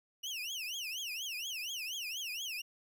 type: tone with vibrato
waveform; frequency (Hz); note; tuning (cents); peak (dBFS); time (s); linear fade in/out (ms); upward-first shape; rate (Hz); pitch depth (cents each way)
30% pulse; 2833; F7; +24; -35; 0.23-2.62; 10; triangle; 4.2; 300
effects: none